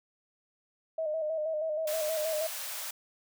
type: tone with vibrato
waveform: sine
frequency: 626 Hz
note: D#5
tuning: 10 cents sharp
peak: -29 dBFS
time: 0.98-2.47 s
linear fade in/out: 5 ms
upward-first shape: square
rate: 6.3 Hz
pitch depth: 46 cents each way
type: high-pass noise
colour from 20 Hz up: white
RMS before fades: -38 dBFS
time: 1.87-2.91 s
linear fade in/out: 5 ms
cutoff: 520 Hz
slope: 96 dB/octave
effects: none